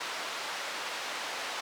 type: band-pass noise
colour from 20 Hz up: pink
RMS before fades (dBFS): -37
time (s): 0-1.61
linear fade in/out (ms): 10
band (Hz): 730 to 5100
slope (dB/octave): 12
effects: none